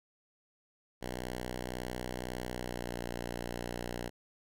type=tone with pitch glide; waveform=5% pulse; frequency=61.9 to 59.83 Hz; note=B1 to A#1; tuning=+5 to +46 cents; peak=-26 dBFS; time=1.01-4.1 s; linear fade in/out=20 ms; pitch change=-59 cents; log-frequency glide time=2.46-2.99 s; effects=none